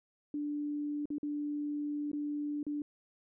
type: tone with dropouts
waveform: sine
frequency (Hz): 293.7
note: D4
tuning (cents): 0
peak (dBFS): -33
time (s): 0.34-2.82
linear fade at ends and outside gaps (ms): 2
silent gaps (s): 1.056-1.103 / 1.183-1.23 / 2.116-2.131 / 2.63-2.666
effects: none